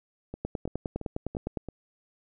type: two click trains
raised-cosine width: 2 ms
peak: -17 / -23 dBFS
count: 12 / 5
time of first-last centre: 0.45-1.572 / 0.34-1.687 s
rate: 9.8 / 2.97 Hz
effects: none